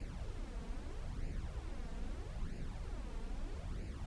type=noise with flanger; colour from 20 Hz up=brown; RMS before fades=-42 dBFS; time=0-4.06 s; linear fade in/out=5 ms; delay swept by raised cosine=0.42 to 4.42 ms; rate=0.78 Hz; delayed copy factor=+0.65; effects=resampled to 22050 Hz